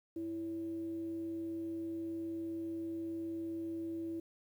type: tone with frequency modulation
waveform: sine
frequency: 330 Hz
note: E4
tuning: 2 cents sharp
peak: -37 dBFS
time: 0.16-4.2 s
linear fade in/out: 5 ms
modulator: 233 Hz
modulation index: 0.23
effects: 11-bit